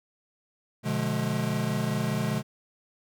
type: chord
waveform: square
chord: B diminished seventh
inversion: none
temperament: just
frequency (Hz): 123.47 / 148.16 / 177.8 / 213.4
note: B2 / D3 / F3 / Ab3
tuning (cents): 0 / +16 / +31 / +47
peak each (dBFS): -32 / -32 / -35 / -31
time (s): 0.83-2.43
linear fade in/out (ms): 50
effects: none